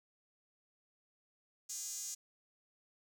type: tone with high-pass filter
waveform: sawtooth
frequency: 408.9 Hz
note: G#4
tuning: 27 cents flat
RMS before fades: -43 dBFS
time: 1.69-2.15 s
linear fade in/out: 10 ms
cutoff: 6600 Hz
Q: 4.3
effects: none